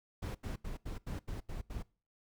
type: noise bursts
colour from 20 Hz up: brown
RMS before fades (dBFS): -40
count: 8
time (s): 0.22-1.827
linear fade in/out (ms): 10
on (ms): 130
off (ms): 81
effects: noise-tail reverb RT60 0.4 s tail -23 dB re dry